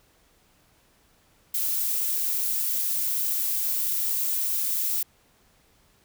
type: noise with amplitude modulation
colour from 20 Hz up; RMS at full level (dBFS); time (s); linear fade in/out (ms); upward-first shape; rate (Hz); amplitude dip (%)
violet; -25; 1.54-5.03; 5; sine; 273; 25
effects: pink hiss -62 dBFS RMS until 6.04 s